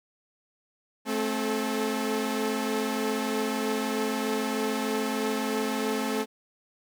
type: tone cluster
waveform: sawtooth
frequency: 218.2 / 265.1 / 433.2 Hz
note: A3 / C4 / A4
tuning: -14 / +23 / -27 cents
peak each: -27 dBFS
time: 1.05-6.26 s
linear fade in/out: 50 ms
effects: none